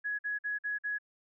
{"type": "tone bursts", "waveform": "sine", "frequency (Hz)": 1677, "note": "G#6", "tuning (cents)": 16, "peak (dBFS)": -31, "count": 5, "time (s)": [0.04, 0.986], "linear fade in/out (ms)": 20, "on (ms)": 150, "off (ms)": 49, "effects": []}